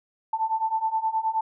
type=beating tone pair; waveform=sine; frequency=880 / 889.5 Hz; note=A5 / A5; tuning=0 / +19 cents; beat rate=9.5 Hz; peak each=-27 / -25 dBFS; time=0.33-1.41 s; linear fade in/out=5 ms; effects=none